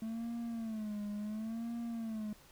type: tone with vibrato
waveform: triangle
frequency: 220 Hz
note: A3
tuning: in tune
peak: -35 dBFS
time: 0.02-2.33 s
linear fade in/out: 2 ms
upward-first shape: sine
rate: 0.71 Hz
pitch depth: 110 cents each way
effects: pink hiss -61 dBFS RMS until 2.51 s